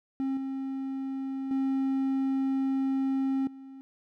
triangle tone with level steps, 268.2 Hz, C4, 43 cents sharp, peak -25 / -29 / -23 / -41 dBFS, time 0.2-3.81 s, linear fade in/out 0 ms, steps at 0.37 / 1.51 / 3.47 s, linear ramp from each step 2 ms, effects none

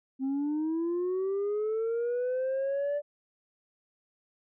sine linear sweep, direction up, 261.3 to 587.3 Hz, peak -25 dBFS, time 0.19-3.02 s, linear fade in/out 50 ms, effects tanh soft clip ceiling -26 dBFS

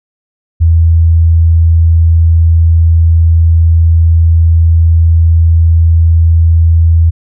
sine tone, 82.41 Hz, E2, in tune, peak -3 dBFS, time 0.6-7.11 s, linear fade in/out 20 ms, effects none

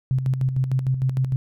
sine tone with tremolo, 130.81 Hz, C3, in tune, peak -17 dBFS, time 0.11-1.36 s, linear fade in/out 0 ms, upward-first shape square, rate 6.6 Hz, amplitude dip 55%, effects none

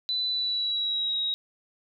sine tone with pitch glide, 3992 to 3807 Hz, B7 to A#7, +18 to +36 cents, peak -25 dBFS, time 0.09-1.34 s, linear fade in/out 0 ms, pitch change -82 cents, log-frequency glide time 0.29-1.2 s, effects none

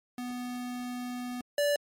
square tone pair in turn, 246.9 / 580.7 Hz, B3 / D5, 0 / -20 cents, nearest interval octave + minor third, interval 1480 cents, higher second, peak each -35 / -25 dBFS, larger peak second, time 0.18-1.41 / 1.58-1.76 s, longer first, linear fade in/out 2 ms, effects MP3 64 kbps

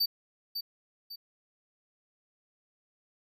square tone with echo, 4609 Hz, D8, 33 cents flat, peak -25 dBFS, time 0-0.06 s, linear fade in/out 10 ms, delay 550 ms, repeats 2, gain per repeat -8 dB, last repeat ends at 1.16 s, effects none

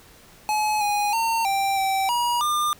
square tone with pitch steps, 851 / 826 / 911 / 785 / 774 / 959 / 1201 Hz, G#5 / G#5 / A#5 / G5 / G5 / A#5 / D6, +42 / -10 / -40 / +2 / -22 / +49 / +38 cents, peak -21 dBFS, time 0.49-2.73 s, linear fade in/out 0 ms, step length 320 ms, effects pink hiss -50 dBFS RMS until 2.79 s

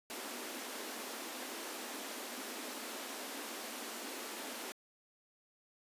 pink high-pass noise, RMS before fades -44 dBFS, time 0.1-4.72 s, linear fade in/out 0 ms, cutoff 220 Hz, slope 96 dB/octave, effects resampled to 32000 Hz

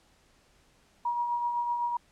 sine tone with tremolo, 956 Hz, A#5, 43 cents sharp, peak -25 dBFS, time 1.05-1.97 s, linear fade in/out 5 ms, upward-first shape triangle, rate 7.9 Hz, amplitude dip 45%, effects pink hiss -64 dBFS RMS until 2.11 s + low-pass 9000 Hz 12 dB/octave

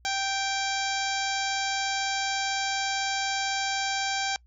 harmonic tone with a mistuned harmonic, 782 Hz, G5, 4 cents flat, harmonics 1 / 2 / 3 / 4 / 5 / 6 / 7 / 8 / 9, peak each -30 / -33 / -35 / -36 / -37 / -38 / -38 / -39 / -40 dBFS, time 0.05-4.36 s, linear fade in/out 0 ms, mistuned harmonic 4, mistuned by +46 cents, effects noise-tail reverb RT60 0.1 s tail -25 dB re dry + added 60 Hz sine -55 dBFS peak until 4.46 s

